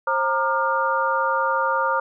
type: tone cluster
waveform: sine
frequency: 534 / 928 / 1197 / 1411 Hz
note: C5 / A#5 / D6 / F6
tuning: +35 / -8 / +33 / +17 cents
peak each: -25 / -23 / -24 / -25 dBFS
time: 0.07-2 s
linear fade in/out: 5 ms
effects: none